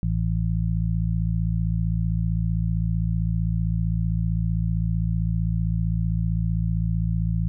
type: harmonic tone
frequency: 55.5 Hz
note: A1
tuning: 16 cents sharp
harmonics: 1 / 2 / 3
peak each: -25 / -25 / -25 dBFS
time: 0.03-7.48 s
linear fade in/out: 0 ms
effects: none